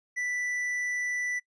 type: tone with tanh clipping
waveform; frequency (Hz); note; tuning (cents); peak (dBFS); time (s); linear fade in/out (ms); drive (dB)
sine; 1975.5; B6; 0; -30; 0.16-1.4; 20; 8
effects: noise-tail reverb RT60 0.1 s tail -23 dB re dry + resampled to 22050 Hz